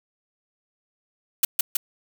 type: noise with echo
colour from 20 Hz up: blue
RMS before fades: -17 dBFS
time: 1.43-1.45 s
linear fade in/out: 5 ms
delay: 160 ms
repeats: 2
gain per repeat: -2 dB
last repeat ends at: 1.77 s
effects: none